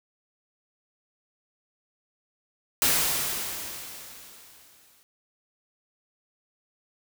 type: noise with exponential decay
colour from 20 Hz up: white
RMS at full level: -21 dBFS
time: 2.82-5.03 s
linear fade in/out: 0 ms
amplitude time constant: 480 ms
effects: none